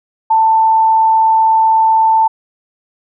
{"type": "tone", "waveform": "sine", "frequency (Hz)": 888, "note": "A5", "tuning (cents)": 16, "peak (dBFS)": -7, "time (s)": [0.3, 2.28], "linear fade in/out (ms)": 10, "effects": []}